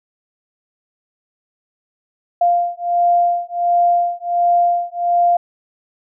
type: beating tone pair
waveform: sine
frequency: 697 / 698.4 Hz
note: F5 / F5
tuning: -4 / 0 cents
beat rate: 1.4 Hz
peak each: -16 dBFS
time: 2.41-5.37 s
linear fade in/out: 5 ms
effects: none